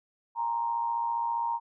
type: tone with amplitude modulation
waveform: sine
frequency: 932.3 Hz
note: A#5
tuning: in tune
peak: -24 dBFS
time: 0.35-1.6 s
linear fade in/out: 50 ms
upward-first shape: sine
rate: 115 Hz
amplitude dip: 60%
effects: none